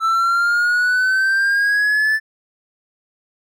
triangle exponential sweep, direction up, 1318.5 to 1760 Hz, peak -12 dBFS, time 0-2.2 s, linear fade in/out 50 ms, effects none

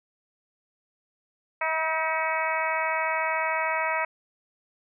harmonic tone with a mistuned harmonic, 320 Hz, D#4, 49 cents sharp, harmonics 2 / 3 / 4 / 5 / 6 / 7 / 8, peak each -31 / -29 / -32 / -35 / -32 / -31 / -37 dBFS, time 1.61-4.05 s, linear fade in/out 5 ms, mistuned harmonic 5, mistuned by -31 cents, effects none

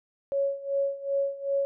sine tone with tremolo, 555 Hz, C#5, 2 cents sharp, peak -22 dBFS, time 0.32-1.65 s, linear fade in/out 0 ms, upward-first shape sine, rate 2.6 Hz, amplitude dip 85%, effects none

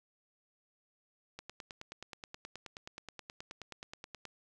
click train, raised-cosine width 0.2 ms, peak -27 dBFS, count 28, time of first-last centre 1.39-4.253 s, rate 9.43 Hz, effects none

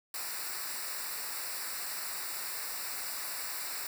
white noise with comb filter, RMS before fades -38 dBFS, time 0.14-3.87 s, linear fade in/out 2 ms, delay 0.31 ms, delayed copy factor -0.85, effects none

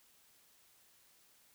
silence, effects white hiss -67 dBFS RMS until 1.54 s

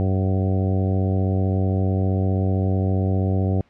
harmonic tone with a mistuned harmonic, 95.4 Hz, G2, 47 cents flat, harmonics 1 / 2 / 3 / 4 / 5 / 6 / 7 / 8, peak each -19 / -25 / -29 / -31 / -33 / -35 / -36 / -37 dBFS, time 0-3.61 s, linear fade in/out 0 ms, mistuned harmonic 8, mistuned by -27 cents, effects pink hiss -59 dBFS RMS until 3.69 s + low-pass 3000 Hz 12 dB/octave

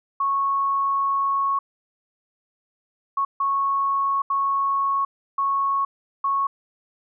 sine tone bursts at uneven times, 1103 Hz, C#6, 9 cents flat, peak -19 dBFS, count 6, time 0.2-1.59 / 3.17-3.25 / 3.4-4.22 / 4.3-5.05 / 5.38-5.85 / 6.24-6.47 s, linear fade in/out 5 ms, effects none

